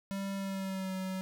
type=tone with pitch glide; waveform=square; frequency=196.1 to 188.33 Hz; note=G3 to F#3; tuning=+1 to +31 cents; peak=-35 dBFS; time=0.11-1.21 s; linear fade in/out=0 ms; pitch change=-70 cents; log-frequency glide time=0.36-0.94 s; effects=none